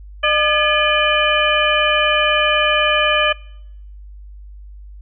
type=harmonic tone with a mistuned harmonic; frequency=604 Hz; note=D5; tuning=48 cents sharp; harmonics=1 / 2 / 3 / 4 / 5; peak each=-19 / -19 / -19 / -19 / -19 dBFS; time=0.23-3.33 s; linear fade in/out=10 ms; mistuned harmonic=3; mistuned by=-100 cents; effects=noise-tail reverb RT60 0.8 s tail -26 dB re dry + added 50 Hz sine -34 dBFS peak until 5.01 s